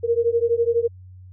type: beating tone pair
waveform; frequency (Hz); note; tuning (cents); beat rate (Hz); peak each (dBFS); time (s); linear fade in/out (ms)
sine; 461.3 / 473.3; A#4 / A#4; -18 / +26; 12; -20; 0.03-0.88; 20
effects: added 92 Hz sine -40 dBFS peak until 1.32 s